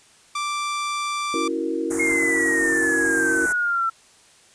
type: tone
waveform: sawtooth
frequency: 1174.7 Hz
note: D6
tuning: in tune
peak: -20 dBFS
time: 0.35-1.48 s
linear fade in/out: 5 ms
type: chord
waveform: sine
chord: F# dominant seventh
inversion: second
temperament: equal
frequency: 277.2 / 329.6 / 370 / 466.2 Hz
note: C#4 / E4 / F#4 / A#4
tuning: 0 / 0 / 0 / 0 cents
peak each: -30 / -25 / -30 / -28 dBFS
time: 1.34-3.46 s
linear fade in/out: 2 ms
type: band-stop noise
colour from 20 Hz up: white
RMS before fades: -27 dBFS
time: 1.9-3.53 s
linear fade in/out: 10 ms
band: 1900 to 6600 Hz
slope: 48 dB/octave
type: exponential sweep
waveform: sine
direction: down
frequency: 2157 to 1332 Hz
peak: -19 dBFS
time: 1.99-3.9 s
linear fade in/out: 10 ms
effects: white hiss -53 dBFS RMS until 4.54 s + resampled to 22050 Hz